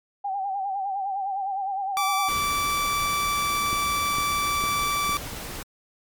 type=tone with vibrato; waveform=sine; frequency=784 Hz; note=G5; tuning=in tune; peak=-25 dBFS; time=0.24-2.29 s; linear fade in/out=10 ms; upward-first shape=sine; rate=9.8 Hz; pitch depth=64 cents each way
type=tone; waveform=sawtooth; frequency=1162 Hz; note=D6; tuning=19 cents flat; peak=-19 dBFS; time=1.97-5.17 s; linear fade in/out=0 ms
type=noise; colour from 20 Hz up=pink; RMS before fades=-35 dBFS; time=2.28-5.63 s; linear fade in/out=5 ms
type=click train; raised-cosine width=3 ms; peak=-19 dBFS; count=4; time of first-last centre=3.73-5.094 s; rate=2.2 Hz
effects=MP3 96 kbps